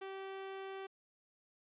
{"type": "tone", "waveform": "sawtooth", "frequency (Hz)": 386.5, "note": "G4", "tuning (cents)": -24, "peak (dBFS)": -39, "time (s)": [0.01, 0.87], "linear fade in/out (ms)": 10, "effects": ["resampled to 8000 Hz"]}